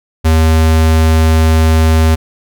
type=tone; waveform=square; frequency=80 Hz; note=D#2; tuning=49 cents sharp; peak=-7 dBFS; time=0.24-2.16 s; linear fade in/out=20 ms; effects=none